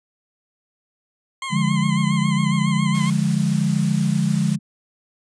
20% pulse tone with vibrato, 1046.5 Hz, C6, in tune, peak -21 dBFS, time 1.42-3.1 s, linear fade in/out 2 ms, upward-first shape sine, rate 7.3 Hz, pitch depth 59 cents each way
sine chord, D diminished, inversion none, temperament equal, 146.83 / 174.61 / 207.7 Hz, D3 / F3 / Ab3, 0 / 0 / 0 cents, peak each -21 / -21 / -21 dBFS, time 1.5-4.59 s, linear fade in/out 50 ms
white noise, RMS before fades -35 dBFS, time 2.94-4.56 s, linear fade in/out 10 ms
effects resampled to 22050 Hz

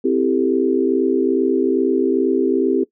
sine chord, A minor seventh, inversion first, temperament equal, 261.6 / 329.6 / 392 / 440 Hz, C4 / E4 / G4 / A4, 0 / 0 / 0 / 0 cents, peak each -19 / -20 / -18 / -23 dBFS, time 0.04-2.84 s, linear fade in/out 10 ms, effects noise-tail reverb RT60 0.1 s tail -19 dB re dry

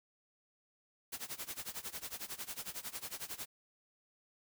white noise with tremolo, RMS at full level -41 dBFS, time 1.12-3.46 s, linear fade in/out 10 ms, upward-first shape sine, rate 11 Hz, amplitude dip 90%, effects none

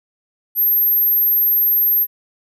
sine tone, 12820 Hz, G9, 38 cents sharp, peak -12 dBFS, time 0.55-2.07 s, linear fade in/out 50 ms, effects none

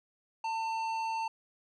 sine tone with tanh clipping, 897 Hz, A5, 33 cents sharp, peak -33 dBFS, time 0.44-1.28 s, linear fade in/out 5 ms, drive 12 dB, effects none

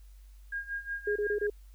sine tone with tremolo, 1623 Hz, G#6, 40 cents flat, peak -31 dBFS, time 0.52-1.47 s, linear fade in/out 5 ms, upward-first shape sine, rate 5.5 Hz, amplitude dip 85%
sine tone bursts, 415.3 Hz, G#4, in tune, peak -27 dBFS, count 4, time 1.07-1.5 s, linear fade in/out 5 ms, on 88 ms, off 26 ms
effects added 49 Hz sine -49 dBFS peak until 1.74 s + white hiss -68 dBFS RMS until 1.74 s

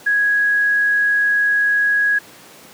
sine tone, 1661.2 Hz, G#6, in tune, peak -13 dBFS, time 0.06-2.19 s, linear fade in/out 10 ms, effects pink hiss -42 dBFS RMS until 2.73 s + high-pass 200 Hz 12 dB/octave

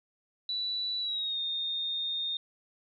sine tone with pitch glide, 3953 to 3667 Hz, B7 to A#7, +1 to -29 cents, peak -30 dBFS, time 0.49-2.37 s, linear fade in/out 2 ms, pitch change -130 cents, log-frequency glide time 1-1.39 s, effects none

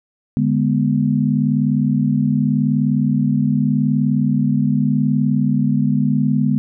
sine chord, G# diminished, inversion second, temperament equal, 146.83 / 207.7 / 246.9 Hz, D3 / G#3 / B3, 0 / 0 / 0 cents, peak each -18 dBFS, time 0.37-6.58 s, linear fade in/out 0 ms, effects none

